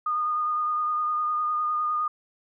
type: tone with vibrato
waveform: sine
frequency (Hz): 1225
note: D#6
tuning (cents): -27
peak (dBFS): -23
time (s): 0.06-2.08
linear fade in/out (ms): 5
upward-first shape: triangle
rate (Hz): 9.8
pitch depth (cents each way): 22
effects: none